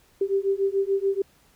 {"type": "beating tone pair", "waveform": "sine", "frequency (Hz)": [388.9, 395.8], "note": ["G4", "G4"], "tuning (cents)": [-14, 17], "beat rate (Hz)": 6.9, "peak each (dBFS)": -24, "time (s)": [0.21, 1.22], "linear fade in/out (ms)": 5, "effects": ["pink hiss -60 dBFS RMS until 1.55 s"]}